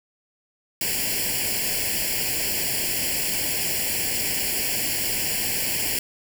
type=noise with comb filter; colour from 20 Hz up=white; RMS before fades=-25 dBFS; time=0.81-5.99 s; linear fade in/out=2 ms; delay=0.4 ms; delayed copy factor=+0.95; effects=none